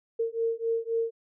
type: beating tone pair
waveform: sine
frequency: 455.4 / 459.2 Hz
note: A#4 / A#4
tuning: -40 / -26 cents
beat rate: 3.8 Hz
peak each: -29 dBFS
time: 0.19-1.11 s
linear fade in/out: 10 ms
effects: none